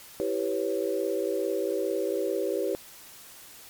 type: chord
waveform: sine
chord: C# half-diminished seventh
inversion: first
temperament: equal with one note detuned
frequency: 329.6 / 392 / 496.7 / 554.4 Hz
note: E4 / G4 / B4 / C#5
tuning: 0 / 0 / +10 / 0 cents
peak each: -33 / -29 / -31 / -32 dBFS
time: 0.2-2.75 s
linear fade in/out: 0 ms
effects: white hiss -48 dBFS RMS until 3.69 s + MP3 96 kbps